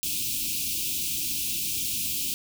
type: band-stop noise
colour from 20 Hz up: white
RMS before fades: -29 dBFS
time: 0.03-2.34 s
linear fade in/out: 0 ms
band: 350 to 2400 Hz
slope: 96 dB/octave
effects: none